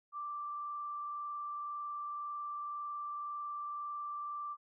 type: tone with frequency modulation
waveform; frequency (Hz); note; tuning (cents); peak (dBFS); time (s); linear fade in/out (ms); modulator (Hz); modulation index
sine; 1174.7; D6; 0; -38; 0.12-4.57; 50; 21.9; 0.4
effects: none